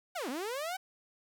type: linear two-way sweep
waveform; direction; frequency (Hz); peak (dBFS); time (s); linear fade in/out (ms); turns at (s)
sawtooth; down then up; 774 to 233.1 to 774; -31; 0.15-0.77; 10; 0.29
effects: 10-bit